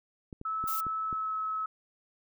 clicks, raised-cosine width 3 ms, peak -29 dBFS, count 5, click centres 0.328 / 0.414 / 0.64 / 0.867 / 1.128 s
sine tone with pitch glide, 1303 to 1291 Hz, E6 to E6, -20 to -37 cents, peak -30 dBFS, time 0.45-1.66 s, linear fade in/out 5 ms, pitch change -17 cents, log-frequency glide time 1.03-1.36 s
violet noise, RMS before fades -36 dBFS, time 0.67-0.81 s, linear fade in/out 10 ms
effects none

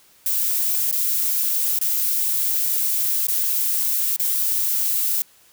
violet noise with dropouts, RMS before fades -21 dBFS, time 0.26-5.22 s, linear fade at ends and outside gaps 1 ms, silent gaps 0.913-0.925 / 1.789-1.813 / 3.269-3.283 / 4.163-4.197 s, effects white hiss -54 dBFS RMS until 5.52 s

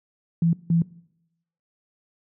sine tone bursts at uneven times, 167.4 Hz, E3, 27 cents sharp, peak -16 dBFS, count 2, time 0.42-0.53 / 0.7-0.82 s, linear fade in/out 2 ms, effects noise-tail reverb RT60 0.8 s tail -21 dB re dry + high-pass 100 Hz 12 dB/octave

